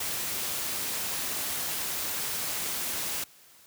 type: noise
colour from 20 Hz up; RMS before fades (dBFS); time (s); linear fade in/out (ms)
white; -32; 0-3.24; 5
effects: white hiss -56 dBFS RMS until 3.66 s + high-pass 60 Hz 12 dB/octave